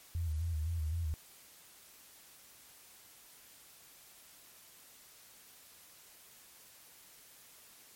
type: tone with vibrato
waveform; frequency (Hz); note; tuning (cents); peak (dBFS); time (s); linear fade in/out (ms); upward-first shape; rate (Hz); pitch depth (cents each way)
sine; 80.7; E2; -36; -32; 0.15-1.14; 0; square; 3.9; 74
effects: white hiss -58 dBFS RMS until 7.95 s + MP3 64 kbps